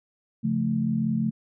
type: chord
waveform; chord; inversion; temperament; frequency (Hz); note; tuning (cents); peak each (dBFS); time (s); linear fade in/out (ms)
sine; Db augmented; none; equal; 138.59 / 174.61 / 220; Db3 / F3 / A3; 0 / 0 / 0; -29 / -29 / -24; 0.43-1.31; 20
effects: none